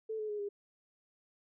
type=tone with pitch steps; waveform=sine; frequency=440 / 428.5 / 417.2 / 406.3 Hz; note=A4 / A4 / G#4 / G#4; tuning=0 / -46 / +8 / -38 cents; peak=-35 dBFS; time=0.09-0.49 s; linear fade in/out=10 ms; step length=100 ms; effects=none